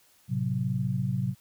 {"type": "chord", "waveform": "sine", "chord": "F# diminished", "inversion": "first", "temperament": "equal", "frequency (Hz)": [110, 130.81, 185], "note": ["A2", "C3", "F#3"], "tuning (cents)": [0, 0, 0], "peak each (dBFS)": [-32, -28, -31], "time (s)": [0.28, 1.35], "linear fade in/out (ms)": 50, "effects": ["white hiss -62 dBFS RMS until 1.4 s"]}